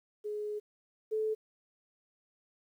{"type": "tone pair in turn", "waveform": "sine", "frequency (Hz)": [419.9, 434.7], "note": ["G#4", "A4"], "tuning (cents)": [19, -21], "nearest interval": "minor second", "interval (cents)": 60, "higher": "second", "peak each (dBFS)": [-34, -29], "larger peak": "second", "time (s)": [[0.24, 0.6], [1.11, 1.35]], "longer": "first", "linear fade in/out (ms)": 20, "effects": ["11-bit"]}